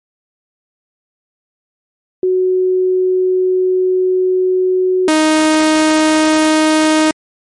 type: tone pair in turn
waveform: sine / sawtooth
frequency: 370 / 311.7 Hz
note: F#4 / D#4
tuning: 0 / +3 cents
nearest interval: minor third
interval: 297 cents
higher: first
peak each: -10 / -5 dBFS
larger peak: second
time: 2.23-5.08 / 5.08-7.11 s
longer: first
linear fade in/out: 2 ms
effects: MP3 48 kbps